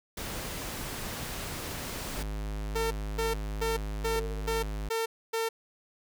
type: noise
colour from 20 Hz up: pink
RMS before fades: -37 dBFS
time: 0.17-2.23 s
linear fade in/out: 5 ms
type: tone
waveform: square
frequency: 51.91 Hz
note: G#1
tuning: in tune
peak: -33 dBFS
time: 2.17-4.89 s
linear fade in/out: 5 ms
type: tone bursts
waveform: sawtooth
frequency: 452.3 Hz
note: A4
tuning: 48 cents sharp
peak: -24 dBFS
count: 7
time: 2.75-5.49 s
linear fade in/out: 10 ms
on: 160 ms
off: 270 ms
type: tone with exponential decay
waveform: sine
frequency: 452.8 Hz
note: A4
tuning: 50 cents sharp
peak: -30 dBFS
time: 4.16-4.76 s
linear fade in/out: 0 ms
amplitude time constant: 130 ms
effects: none